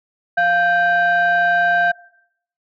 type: tone pair together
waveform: sine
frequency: 698.5 / 1568 Hz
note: F5 / G6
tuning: 0 / 0 cents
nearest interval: octave + major second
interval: 1400 cents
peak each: -14 dBFS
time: 0.37-1.92 s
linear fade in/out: 10 ms
effects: noise-tail reverb RT60 0.7 s tail -22 dB re dry + tanh soft clip ceiling -9 dBFS